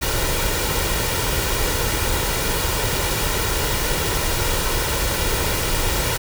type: noise with comb filter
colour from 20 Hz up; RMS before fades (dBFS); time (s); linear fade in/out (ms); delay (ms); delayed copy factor
pink; -21; 0.01-6.18; 20; 2.1; +0.5
effects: none